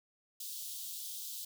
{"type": "high-pass noise", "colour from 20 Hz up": "white", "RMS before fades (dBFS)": -43, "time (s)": [0.4, 1.45], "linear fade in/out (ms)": 5, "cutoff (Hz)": 3200, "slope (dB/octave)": 48, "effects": []}